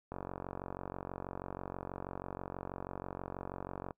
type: click train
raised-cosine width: 1 ms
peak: -26 dBFS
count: 176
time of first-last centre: 0.12-3.908 s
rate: 46.2 Hz
effects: noise-tail reverb RT60 0.1 s tail -25 dB re dry